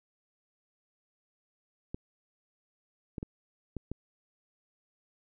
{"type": "clicks", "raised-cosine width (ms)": 3, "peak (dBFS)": -23, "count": 5, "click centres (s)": [1.945, 3.182, 3.229, 3.767, 3.916], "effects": []}